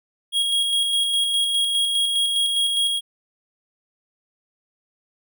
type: tone with tremolo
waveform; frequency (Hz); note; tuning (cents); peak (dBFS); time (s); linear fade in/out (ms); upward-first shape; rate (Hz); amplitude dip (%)
square; 3289; G#7; -18; -18; 0.32-3.01; 50; square; 4.9; 30
effects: none